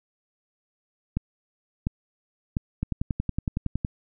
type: two click trains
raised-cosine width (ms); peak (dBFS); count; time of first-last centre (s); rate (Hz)
5; -13 / -12; 12 / 3; 2.83-3.849 / 1.17-2.569; 10.8 / 1.43
effects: none